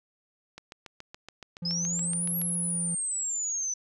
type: click train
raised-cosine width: 0.2 ms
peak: -25 dBFS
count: 14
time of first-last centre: 0.58-2.416 s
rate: 7.08 Hz
type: tone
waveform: triangle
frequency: 172.1 Hz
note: F3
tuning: 25 cents flat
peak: -30 dBFS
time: 1.62-2.95 s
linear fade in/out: 5 ms
type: exponential two-way sweep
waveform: sine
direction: up then down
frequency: 4978 to 11540 to 5980 Hz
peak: -28 dBFS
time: 1.65-3.74 s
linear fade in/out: 5 ms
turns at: 2.36 s
effects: none